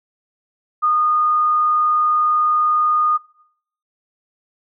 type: tone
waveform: sine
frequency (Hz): 1227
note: D#6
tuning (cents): -25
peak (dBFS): -13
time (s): 0.82-3.18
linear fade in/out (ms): 20
effects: noise-tail reverb RT60 0.7 s tail -22 dB re dry